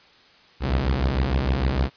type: beating tone pair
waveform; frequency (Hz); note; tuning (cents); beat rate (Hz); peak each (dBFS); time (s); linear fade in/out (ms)
sawtooth; 62.4 / 69; B1 / C#2; +19 / -7; 6.6; -19; 0.6-1.9; 50
effects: white hiss -53 dBFS RMS until 1.96 s + resampled to 11025 Hz